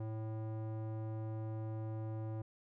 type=tone with low-pass filter; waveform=square; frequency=110 Hz; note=A2; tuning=in tune; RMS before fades=-41 dBFS; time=0-2.42 s; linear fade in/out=5 ms; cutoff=740 Hz; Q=0.96; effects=none